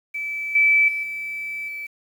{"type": "tone with level steps", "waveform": "sine", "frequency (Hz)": 2312, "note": "D7", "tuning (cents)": -28, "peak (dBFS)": [-25, -13, -23, -27, -29], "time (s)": [0.14, 1.87], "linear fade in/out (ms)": 10, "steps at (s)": [0.55, 0.88, 1.03, 1.68], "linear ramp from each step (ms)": 5, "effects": ["8-bit"]}